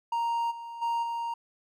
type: tone with level steps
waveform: triangle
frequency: 932.3 Hz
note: A#5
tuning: in tune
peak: -24 / -36 / -24 / -28 dBFS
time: 0.12-1.34 s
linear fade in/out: 5 ms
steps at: 0.5 / 0.81 / 1.02 s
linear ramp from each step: 20 ms
effects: none